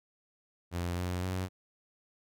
sawtooth tone with pitch steps, 87.3 / 89.96 / 92.71 Hz, F2 / F#2 / F#2, 0 / -48 / +4 cents, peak -28 dBFS, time 0.71-1.49 s, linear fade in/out 50 ms, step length 260 ms, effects none

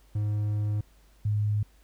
triangle / sine tone pair in turn, 104.8 / 104.8 Hz, G#2 / G#2, +16 / +16 cents, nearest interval unison, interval 0 cents, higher neither, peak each -23 dBFS, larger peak neither, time 0.15-0.81 / 1.25-1.63 s, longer first, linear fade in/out 5 ms, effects added 50 Hz sine -56 dBFS peak until 1.83 s + pink hiss -64 dBFS RMS until 1.83 s

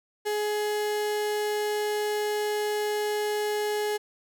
35% pulse tone, 419.9 Hz, G#4, 19 cents sharp, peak -24 dBFS, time 0.25-3.98 s, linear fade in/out 20 ms, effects none

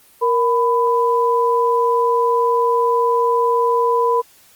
sine tone pair together, 469.1 / 997.7 Hz, A#4 / B5, +11 / +17 cents, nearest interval octave + minor second, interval 1306 cents, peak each -16 dBFS, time 0.21-4.22 s, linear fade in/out 20 ms, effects white hiss -50 dBFS RMS until 4.55 s + Opus 24 kbps

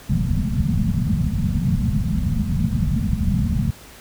white low-pass noise, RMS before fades -20 dBFS, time 0.09-3.71 s, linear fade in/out 5 ms, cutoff 230 Hz, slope 96 dB/octave, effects pink hiss -43 dBFS RMS until 4 s

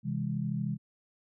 sine chord, C augmented, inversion none, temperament just, 130.81 / 163.52 / 204.4 Hz, C3 / E3 / G#3, 0 / -14 / -27 cents, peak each -34 dBFS, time 0.03-0.78 s, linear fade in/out 50 ms, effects none

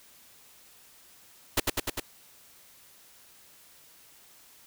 pink noise with echo, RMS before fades -24 dBFS, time 1.57-1.6 s, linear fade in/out 5 ms, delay 100 ms, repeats 4, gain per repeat -2 dB, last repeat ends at 2 s, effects white hiss -56 dBFS RMS until 4.66 s

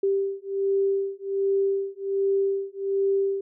sine beating tone pair, 392 / 393.3 Hz, G4 / G4, 0 / +6 cents, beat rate 1.3 Hz, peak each -25 dBFS, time 0.03-3.41 s, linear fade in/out 5 ms, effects none

